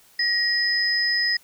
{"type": "tone pair together", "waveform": "sine", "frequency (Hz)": [1898, 5047], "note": ["A#6", "D#8"], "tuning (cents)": [31, 24], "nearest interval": "octave + perfect fourth", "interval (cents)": 1693, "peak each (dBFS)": -22, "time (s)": [0.19, 1.37], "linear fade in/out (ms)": 5, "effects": ["white hiss -55 dBFS RMS until 1.43 s"]}